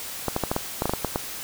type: clicks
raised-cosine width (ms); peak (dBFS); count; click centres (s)
1; -9; 11; 0.283 / 0.364 / 0.437 / 0.515 / 0.564 / 0.821 / 0.856 / 0.895 / 0.936 / 1.047 / 1.159
effects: white hiss -35 dBFS RMS until 1.43 s